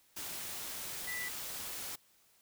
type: tone in noise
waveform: sine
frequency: 1977 Hz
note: B6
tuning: 1 cent sharp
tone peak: -38 dBFS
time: 1.07-1.29 s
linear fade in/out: 10 ms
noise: white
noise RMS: -42 dBFS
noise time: 0.16-1.96 s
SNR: +1 dB
effects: white hiss -68 dBFS RMS until 2.41 s